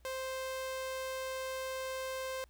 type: tone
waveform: sawtooth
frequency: 523.3 Hz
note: C5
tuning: in tune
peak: -33 dBFS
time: 0.05-2.44 s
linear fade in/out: 0 ms
effects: added 60 Hz sine -60 dBFS peak until 2.49 s + pink hiss -72 dBFS RMS until 2.49 s

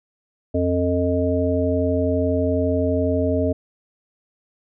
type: harmonic tone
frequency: 88.8 Hz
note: F2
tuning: 29 cents sharp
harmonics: 1 / 3 / 5 / 7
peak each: -23 / -22 / -24 / -23 dBFS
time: 0.54-3.53 s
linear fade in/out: 10 ms
effects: none

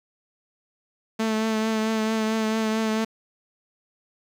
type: tone with vibrato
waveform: sawtooth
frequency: 220 Hz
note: A3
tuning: in tune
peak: -18 dBFS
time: 1.19-3.05 s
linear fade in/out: 10 ms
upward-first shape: triangle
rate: 4.5 Hz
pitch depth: 27 cents each way
effects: low-pass 7000 Hz 12 dB/octave + 8-bit

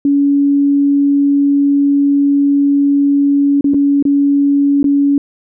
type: tone with dropouts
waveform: sine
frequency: 282.6 Hz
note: C#4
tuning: 34 cents sharp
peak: -8 dBFS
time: 0.05-5.18 s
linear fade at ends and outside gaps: 2 ms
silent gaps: 3.61-3.643 / 3.737-3.743 / 4.026-4.052 / 4.83-4.842 s
effects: none

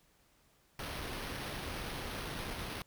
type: noise with sample-and-hold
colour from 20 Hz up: pink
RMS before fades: -41 dBFS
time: 0.79-2.82 s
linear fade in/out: 2 ms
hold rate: 7350 Hz
effects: pink hiss -69 dBFS RMS until 2.86 s

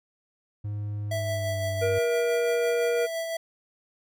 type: tone with pitch glide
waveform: triangle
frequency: 103.83 to 98.17 Hz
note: G#2 to G2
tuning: 0 to +3 cents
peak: -27 dBFS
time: 0.64-1.99 s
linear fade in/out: 10 ms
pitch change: -97 cents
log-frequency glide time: 1.13-1.65 s
type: tone with tremolo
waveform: square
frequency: 659.3 Hz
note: E5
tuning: in tune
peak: -28 dBFS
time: 1.11-3.37 s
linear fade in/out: 5 ms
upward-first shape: sine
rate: 5.9 Hz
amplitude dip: 35%
type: harmonic tone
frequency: 475.2 Hz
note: A#4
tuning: 33 cents sharp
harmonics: 1 / 3 / 5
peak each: -23 / -36 / -38 dBFS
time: 1.81-3.07 s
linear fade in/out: 20 ms
effects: none

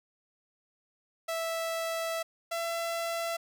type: tone pair in turn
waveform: sawtooth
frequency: 658 / 671.4 Hz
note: E5 / E5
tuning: -3 / +32 cents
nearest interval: unison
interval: 35 cents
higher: second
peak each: -27 dBFS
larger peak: neither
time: 1.28-2.23 / 2.51-3.37 s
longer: first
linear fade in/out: 10 ms
effects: none

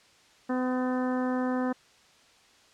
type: harmonic tone with a mistuned harmonic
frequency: 253.9 Hz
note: B3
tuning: 48 cents sharp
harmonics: 1 / 2 / 3 / 4 / 5 / 6 / 7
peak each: -27 / -33 / -37 / -39 / -41 / -43 / -44 dBFS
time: 0.49-1.73 s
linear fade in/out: 10 ms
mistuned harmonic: 5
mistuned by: -18 cents
effects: white hiss -59 dBFS RMS until 2.73 s + low-pass 6000 Hz 12 dB/octave

